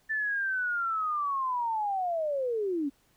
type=linear sweep; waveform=sine; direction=down; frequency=1772 to 266.8 Hz; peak=-27 dBFS; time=0.09-2.9 s; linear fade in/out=20 ms; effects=pink hiss -67 dBFS RMS until 3.16 s